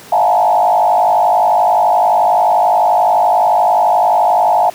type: tone with frequency modulation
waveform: sine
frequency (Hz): 784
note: G5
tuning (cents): 0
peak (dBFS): -8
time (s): 0.12-4.7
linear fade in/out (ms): 5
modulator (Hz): 51.5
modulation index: 2.5
effects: pink hiss -36 dBFS RMS until 4.74 s + high-pass 150 Hz 12 dB/octave